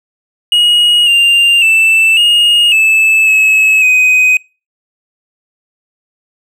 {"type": "tone with pitch steps", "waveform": "triangle", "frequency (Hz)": [2888, 2792, 2650, 2858, 2620, 2581, 2508], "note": ["F#7", "F7", "E7", "F7", "E7", "E7", "D#7"], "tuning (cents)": [-43, -1, 9, 39, -11, -37, 13], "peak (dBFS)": -4, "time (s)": [0.52, 4.37], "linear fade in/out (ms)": 2, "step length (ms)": 550, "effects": ["noise-tail reverb RT60 0.3 s tail -25 dB re dry"]}